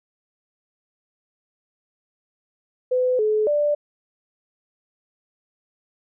sine tone with pitch steps, 505 / 428.6 / 589 Hz, B4 / A4 / D5, +39 / -45 / +5 cents, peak -17 dBFS, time 2.91-3.75 s, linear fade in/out 10 ms, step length 280 ms, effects none

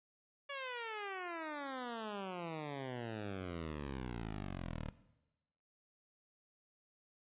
10% pulse exponential sweep, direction down, 571 to 36.85 Hz, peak -33 dBFS, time 0.49-4.9 s, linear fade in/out 10 ms, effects noise-tail reverb RT60 1.0 s tail -17 dB re dry + resampled to 8000 Hz

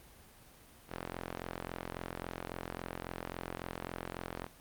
sawtooth tone with band-pass filter, 43.65 Hz, F1, in tune, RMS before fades -43 dBFS, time 0.88-4.49 s, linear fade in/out 50 ms, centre 1000 Hz, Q 0.58, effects pink hiss -58 dBFS RMS until 4.6 s + Opus 32 kbps

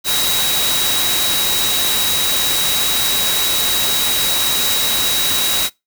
sine tone in noise, 3842 Hz, B7, 48 cents flat, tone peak -18 dBFS, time 0.04-5.7 s, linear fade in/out 50 ms, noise white, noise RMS -18 dBFS, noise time 0.04-5.7 s, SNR -3 dB, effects noise-tail reverb RT60 0.2 s tail -23 dB re dry

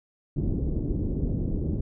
pink low-pass noise, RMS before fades -27 dBFS, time 0.36-1.81 s, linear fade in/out 10 ms, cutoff 360 Hz, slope 24 dB/octave, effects none

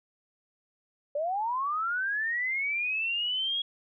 sine linear sweep, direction up, 563 to 3322 Hz, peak -27 dBFS, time 1.15-3.62 s, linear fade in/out 5 ms, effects none

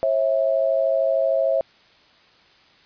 sine tone pair together, 540.9 / 654 Hz, C#5 / E5, -43 / -14 cents, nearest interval minor third, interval 329 cents, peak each -20 dBFS, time 0.03-1.61 s, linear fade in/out 0 ms, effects white hiss -54 dBFS RMS until 2.85 s + resampled to 11025 Hz

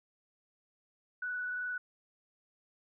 sine tone with frequency modulation, 1480 Hz, F#6, in tune, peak -34 dBFS, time 1.22-1.78 s, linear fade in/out 5 ms, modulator 22.5 Hz, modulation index 0.7, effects none

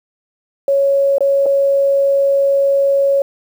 sine tone with dropouts, 554.4 Hz, C#5, in tune, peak -10 dBFS, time 0.68-3.22 s, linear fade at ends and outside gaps 2 ms, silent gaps 1.183-1.206 / 1.459-1.463 s, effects 7-bit

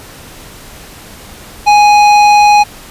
triangle tone with hard clipping, 830.6 Hz, G#5, in tune, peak -5 dBFS, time 1.66-2.64 s, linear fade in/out 20 ms, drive 16 dB, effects pink hiss -33 dBFS RMS until 2.9 s + resampled to 32000 Hz

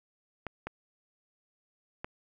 clicks, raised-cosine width 0.5 ms, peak -21 dBFS, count 3, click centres 0.467 / 0.67 / 2.045 s, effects none

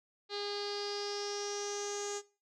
sawtooth tone with low-pass filter sweep, 408.2 Hz, G#4, 30 cents flat, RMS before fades -39 dBFS, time 0.29-2.22 s, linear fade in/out 50 ms, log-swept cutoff 4200 to 6900 Hz, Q 7.2, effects noise-tail reverb RT60 0.3 s tail -17 dB re dry

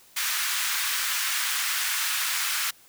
pink high-pass noise, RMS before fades -27 dBFS, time 0.16-2.71 s, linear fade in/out 10 ms, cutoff 1300 Hz, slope 24 dB/octave, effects white hiss -55 dBFS RMS until 2.88 s

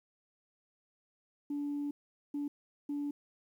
sine tone bursts at uneven times, 288.7 Hz, D4, 30 cents flat, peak -32 dBFS, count 3, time 1.5-1.91 / 2.34-2.48 / 2.89-3.11 s, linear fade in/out 5 ms, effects tanh soft clip ceiling -30 dBFS + 11-bit

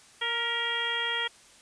harmonic tone with a mistuned harmonic, 466.2 Hz, A#4, in tune, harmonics 1 / 2 / 3 / 4 / 5 / 6 / 7, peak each -40 / -37 / -36 / -32 / -39 / -39 / -31 dBFS, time 0.21-1.28 s, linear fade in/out 10 ms, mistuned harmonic 4, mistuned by +41 cents, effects white hiss -55 dBFS RMS until 1.61 s + resampled to 22050 Hz

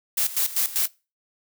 blue noise with tremolo, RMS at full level -22 dBFS, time 0.17-0.88 s, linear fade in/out 10 ms, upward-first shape square, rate 5.1 Hz, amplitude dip 80%, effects noise-tail reverb RT60 0.3 s tail -23 dB re dry

